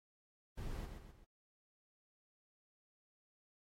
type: noise with echo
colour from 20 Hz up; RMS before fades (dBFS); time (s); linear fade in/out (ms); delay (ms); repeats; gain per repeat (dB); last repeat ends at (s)
brown; -43; 0.57-0.86; 10; 130; 3; -6; 1.25
effects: AAC 48 kbps